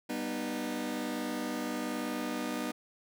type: chord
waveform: sawtooth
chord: G augmented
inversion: none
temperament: just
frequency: 196 / 245 / 306.2 Hz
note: G3 / B3 / D#4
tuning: 0 / -14 / -28 cents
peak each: -38 / -32 / -33 dBFS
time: 0.09-2.72 s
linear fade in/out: 10 ms
effects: none